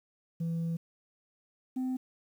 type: tone pair in turn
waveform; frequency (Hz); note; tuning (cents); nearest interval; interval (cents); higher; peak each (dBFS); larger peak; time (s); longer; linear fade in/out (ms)
sine; 166.2 / 257.1; E3 / C4; +15 / -30; minor sixth; 755; second; -27; neither; 0.4-0.77 / 1.76-1.97; first; 10
effects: tanh soft clip ceiling -29 dBFS + 10-bit